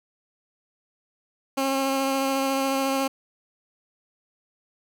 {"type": "tone with vibrato", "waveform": "15% pulse", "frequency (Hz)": 270.1, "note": "C#4", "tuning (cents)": -45, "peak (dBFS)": -16, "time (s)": [1.57, 3.08], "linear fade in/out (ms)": 10, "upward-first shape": "sine", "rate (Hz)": 14, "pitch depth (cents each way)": 13, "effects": []}